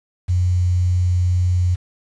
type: tone with quantisation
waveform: sine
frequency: 89.8 Hz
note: F2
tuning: 49 cents sharp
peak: -14 dBFS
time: 0.28-1.76 s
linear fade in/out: 20 ms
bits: 7
effects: resampled to 22050 Hz